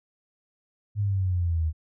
sine exponential sweep, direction down, 105.2 to 77.2 Hz, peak -22 dBFS, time 0.95-1.73 s, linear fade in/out 50 ms, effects none

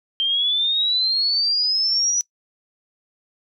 sine exponential sweep, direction up, 3136 to 5920 Hz, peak -17 dBFS, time 0.2-2.21 s, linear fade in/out 0 ms, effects noise-tail reverb RT60 0.1 s tail -22 dB re dry

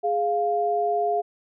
sine tone pair together, 415.8 / 699.3 Hz, G#4 / F5, +2 / +2 cents, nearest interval major sixth, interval 900 cents, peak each -25 / -22 dBFS, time 0.03-1.22 s, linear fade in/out 20 ms, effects none

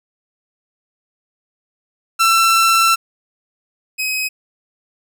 sawtooth tone pair in turn, 1342 / 2533 Hz, E6 / D#7, +31 / +30 cents, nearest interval major seventh, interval 1099 cents, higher second, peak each -7 / -15 dBFS, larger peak first, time 2.19-2.96 / 3.98-4.29 s, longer first, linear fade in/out 20 ms, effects none

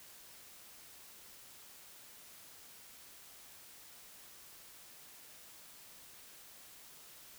silence, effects white hiss -56 dBFS RMS until 7.38 s

